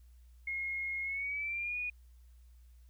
sine tone with pitch glide, 2154 to 2460 Hz, C7 to D#7, +50 to -20 cents, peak -34 dBFS, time 0.47-1.9 s, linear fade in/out 5 ms, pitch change +230 cents, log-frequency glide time 1.03-1.77 s, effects added 60 Hz sine -55 dBFS peak until 2.89 s + white hiss -75 dBFS RMS until 2.89 s

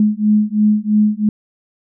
sine beating tone pair, 210 / 213 Hz, G#3 / G#3, +19 / +44 cents, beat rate 3 Hz, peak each -14 dBFS, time 0-1.29 s, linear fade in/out 2 ms, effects none

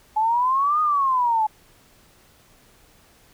sine exponential two-way sweep, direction up then down, 850 to 1244.5 to 850 Hz, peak -17 dBFS, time 0.16-1.47 s, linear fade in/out 10 ms, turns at 0.81 s, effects pink hiss -55 dBFS RMS until 3.33 s

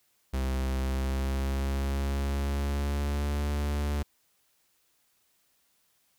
45% pulse tone with pitch glide, 65.8 to 72.59 Hz, C2 to D2, +10 to -20 cents, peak -27 dBFS, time 0.33-4.03 s, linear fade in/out 10 ms, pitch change +170 cents, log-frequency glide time 0.77-3.49 s, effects white hiss -70 dBFS RMS until 6.18 s

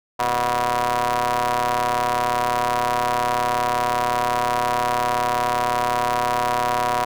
sawtooth ring-modulated tone, 119.4 Hz, A#2, 42 cents sharp, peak -12 dBFS, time 0.19-7.05 s, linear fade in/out 10 ms, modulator 853 Hz, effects none

